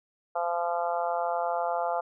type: harmonic tone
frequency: 171.9 Hz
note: F3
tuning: 27 cents flat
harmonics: 3 / 4 / 5 / 6 / 7 / 8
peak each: -33 / -29 / -32 / -39 / -37 / -40 dBFS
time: 0.35-2.01 s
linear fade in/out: 10 ms
effects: none